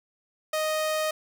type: tone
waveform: sawtooth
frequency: 622.3 Hz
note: D#5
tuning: in tune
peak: -21 dBFS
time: 0.53-1.11 s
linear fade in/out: 5 ms
effects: none